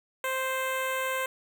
10% pulse tone with notch filter, 523 Hz, C5, 1 cent flat, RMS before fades -30 dBFS, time 0.24-1.26 s, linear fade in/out 2 ms, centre 4800 Hz, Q 0.73, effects none

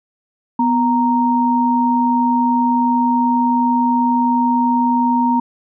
sine tone pair together, 246.9 / 930.7 Hz, B3 / A#5, 0 / -3 cents, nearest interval octave + major seventh, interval 2297 cents, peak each -15 dBFS, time 0.59-5.4 s, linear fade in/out 5 ms, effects none

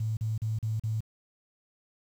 sine tone bursts, 110 Hz, A2, in tune, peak -27 dBFS, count 5, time 0-1.006 s, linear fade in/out 5 ms, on 170 ms, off 39 ms, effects 9-bit

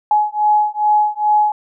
sine beating tone pair, 842 / 844.4 Hz, G#5 / G#5, +24 / +29 cents, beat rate 2.4 Hz, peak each -15 dBFS, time 0.11-1.52 s, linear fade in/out 2 ms, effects none

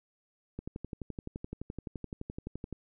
click train, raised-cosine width 3 ms, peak -25 dBFS, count 26, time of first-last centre 0.59-2.727 s, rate 11.7 Hz, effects none

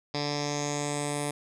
10% pulse tone with low-pass filter sweep, 145.8 Hz, D3, 12 cents flat, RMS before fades -31 dBFS, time 0.14-1.31 s, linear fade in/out 5 ms, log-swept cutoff 4800 to 9900 Hz, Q 5.3, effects none

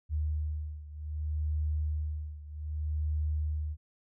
sine beating tone pair, 76 / 76.64 Hz, D#2 / D#2, -40 / -26 cents, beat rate 0.64 Hz, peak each -32 / -35 dBFS, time 0.09-3.77 s, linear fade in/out 50 ms, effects none

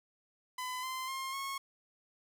sawtooth tone with pitch steps, 1009 / 1036.2 / 1064.1 / 1092.7 Hz, B5 / C6 / C6 / C#6, +37 / -17 / +29 / -25 cents, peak -33 dBFS, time 0.58-1.58 s, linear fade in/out 5 ms, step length 250 ms, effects none

